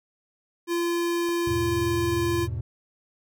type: tone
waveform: square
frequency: 343.1 Hz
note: F4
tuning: 31 cents flat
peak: -24 dBFS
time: 0.67-2.48 s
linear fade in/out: 50 ms
type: click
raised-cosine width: 1 ms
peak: -29 dBFS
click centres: 1.29 s
type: chord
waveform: triangle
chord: E major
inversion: none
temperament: equal with one note detuned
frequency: 81.08 / 103.83 / 123.47 Hz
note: E2 / G#2 / B2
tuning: -28 / 0 / 0 cents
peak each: -30 dBFS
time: 1.47-2.61 s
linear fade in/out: 5 ms
effects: none